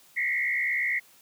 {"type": "tone with frequency modulation", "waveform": "sine", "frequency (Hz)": 2050, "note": "C7", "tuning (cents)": -36, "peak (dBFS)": -24, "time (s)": [0.16, 1], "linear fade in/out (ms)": 20, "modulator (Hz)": 68.6, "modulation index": 2.1, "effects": ["white hiss -57 dBFS RMS until 1.21 s", "high-pass 100 Hz 12 dB/octave"]}